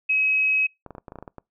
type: tone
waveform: sine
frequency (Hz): 2550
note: D#7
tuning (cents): +42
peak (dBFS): -18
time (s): 0.09-0.67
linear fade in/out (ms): 10
type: clicks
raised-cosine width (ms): 1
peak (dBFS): -24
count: 11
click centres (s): 0.863 / 0.907 / 0.951 / 0.982 / 1.082 / 1.121 / 1.157 / 1.187 / 1.226 / 1.278 / 1.383
effects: noise-tail reverb RT60 0.2 s tail -25 dB re dry